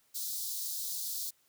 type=high-pass noise; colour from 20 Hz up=white; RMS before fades=-37 dBFS; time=0.14-1.31 s; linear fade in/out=20 ms; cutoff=3800 Hz; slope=48 dB/octave; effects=white hiss -70 dBFS RMS until 1.48 s